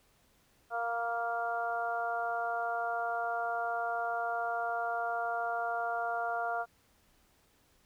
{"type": "harmonic tone with a mistuned harmonic", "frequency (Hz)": 233.1, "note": "A#3", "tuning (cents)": 0, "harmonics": [2, 3, 4, 5, 6], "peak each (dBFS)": [-42, -33, -43, -42, -37], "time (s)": [0.7, 6.66], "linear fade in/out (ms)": 50, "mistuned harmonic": 4, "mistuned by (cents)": 18, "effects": ["pink hiss -68 dBFS RMS until 7.85 s"]}